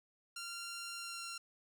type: tone with pitch glide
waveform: 10% pulse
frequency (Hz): 1384 to 1373.6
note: F6 to F6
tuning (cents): -16 to -29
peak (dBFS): -34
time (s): 0.36-1.38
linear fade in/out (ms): 5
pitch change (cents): -13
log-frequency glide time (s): 0.96-1.25
effects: none